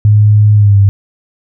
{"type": "tone with pitch glide", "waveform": "sine", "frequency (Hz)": [105.2, 99.41], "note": ["G#2", "G2"], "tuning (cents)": [23, 25], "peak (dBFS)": -3, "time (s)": [0.05, 0.89], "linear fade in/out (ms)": 0, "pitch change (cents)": -98, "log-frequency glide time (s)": [0.55, 0.78], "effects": []}